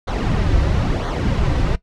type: noise with flanger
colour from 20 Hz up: brown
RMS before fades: -18 dBFS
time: 0.07-1.76 s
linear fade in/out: 10 ms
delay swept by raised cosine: 0.38 to 4.88 ms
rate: 1 Hz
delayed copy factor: -0.6
effects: noise-tail reverb RT60 0.1 s tail -17 dB re dry + low-pass 5000 Hz 12 dB/octave